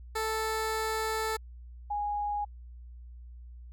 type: tone pair in turn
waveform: 15% pulse / sine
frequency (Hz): 440 / 825.8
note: A4 / G#5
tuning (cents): 0 / -10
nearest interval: major seventh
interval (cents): 1090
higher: second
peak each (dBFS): -23 / -29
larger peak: first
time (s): 0.15-1.37 / 1.9-2.45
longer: first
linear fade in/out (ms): 10
effects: added 60 Hz sine -44 dBFS peak until 3.72 s